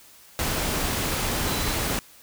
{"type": "tone in noise", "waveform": "sine", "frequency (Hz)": 4000, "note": "B7", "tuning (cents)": 21, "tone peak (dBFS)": -36, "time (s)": [1.47, 1.73], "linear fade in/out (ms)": 0, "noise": "pink", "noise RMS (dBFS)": -26, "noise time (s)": [0.39, 1.99], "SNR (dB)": -13, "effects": ["white hiss -51 dBFS RMS until 2.22 s"]}